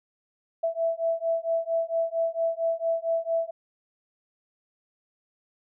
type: beating tone pair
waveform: sine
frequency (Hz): 659.3 / 663.7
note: E5 / E5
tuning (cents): 0 / +12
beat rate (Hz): 4.4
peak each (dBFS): -27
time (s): 0.63-3.51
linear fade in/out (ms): 10
effects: none